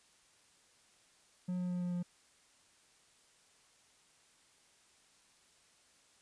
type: tone with pitch steps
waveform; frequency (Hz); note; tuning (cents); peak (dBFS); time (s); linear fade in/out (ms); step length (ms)
triangle; 180.6 / 179.56 / 178.53 / 177.5 / 176.48; F#3 / F3 / F3 / F3 / F3; -42 / +48 / +38 / +28 / +18; -32; 1.48-2.03; 10; 110
effects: white hiss -67 dBFS RMS until 6.21 s + resampled to 22050 Hz